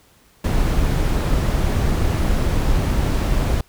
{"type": "noise", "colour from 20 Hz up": "brown", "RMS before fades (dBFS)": -18, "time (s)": [0.44, 3.61], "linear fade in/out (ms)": 5, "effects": ["pink hiss -54 dBFS RMS until 3.68 s"]}